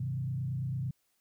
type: tone with frequency modulation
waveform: sine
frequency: 130.81 Hz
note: C3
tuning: in tune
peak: -31 dBFS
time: 0-0.91 s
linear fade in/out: 5 ms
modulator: 28.9 Hz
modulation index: 0.83
effects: white hiss -75 dBFS RMS until 1.2 s